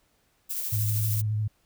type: noise with tremolo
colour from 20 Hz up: violet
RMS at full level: -30 dBFS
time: 0.49-1.22 s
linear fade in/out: 20 ms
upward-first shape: triangle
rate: 13 Hz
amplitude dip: 35%
type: tone with vibrato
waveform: sine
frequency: 106.9 Hz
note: A2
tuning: 49 cents flat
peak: -24 dBFS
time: 0.72-1.48 s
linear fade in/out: 10 ms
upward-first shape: square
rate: 12 Hz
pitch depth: 22 cents each way
effects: pink hiss -68 dBFS RMS until 1.65 s